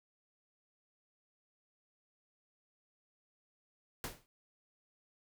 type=noise with exponential decay; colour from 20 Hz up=pink; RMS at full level=-37 dBFS; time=4.04-4.26 s; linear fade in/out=0 ms; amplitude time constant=46 ms; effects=none